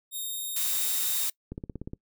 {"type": "tone", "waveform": "5% pulse", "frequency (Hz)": 3703, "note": "A#7", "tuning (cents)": -12, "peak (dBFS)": -24, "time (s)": [0.11, 1.3], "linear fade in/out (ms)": 50}
{"type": "noise", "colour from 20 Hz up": "blue", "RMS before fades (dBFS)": -29, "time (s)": [0.56, 1.3], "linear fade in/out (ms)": 5}
{"type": "click train", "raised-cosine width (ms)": 3, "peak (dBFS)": -23, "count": 8, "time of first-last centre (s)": [1.52, 1.934], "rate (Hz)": 16.9}
{"effects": ["noise-tail reverb RT60 0.1 s tail -24 dB re dry"]}